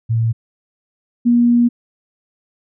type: tone pair in turn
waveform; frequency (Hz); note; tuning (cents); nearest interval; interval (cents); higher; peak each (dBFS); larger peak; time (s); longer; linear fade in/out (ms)
sine; 114 / 238.9; A#2 / A#3; -38 / +43; octave + minor second; 1281; second; -13 / -9; second; 0.09-0.33 / 1.25-1.69; second; 20
effects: none